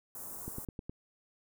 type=band-stop noise; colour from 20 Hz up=white; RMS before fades=-44 dBFS; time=0.15-0.65 s; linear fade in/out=2 ms; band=1200 to 7800 Hz; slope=24 dB/octave
type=click train; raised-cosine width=3 ms; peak=-27 dBFS; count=5; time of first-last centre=0.48-0.895 s; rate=9.63 Hz
effects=none